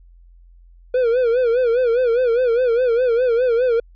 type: tone with vibrato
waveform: triangle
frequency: 484 Hz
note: B4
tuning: 35 cents flat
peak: -12 dBFS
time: 0.94-3.8 s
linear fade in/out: 5 ms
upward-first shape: sine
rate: 4.9 Hz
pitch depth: 110 cents each way
effects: added 43 Hz sine -44 dBFS peak until 3.95 s + resampled to 11025 Hz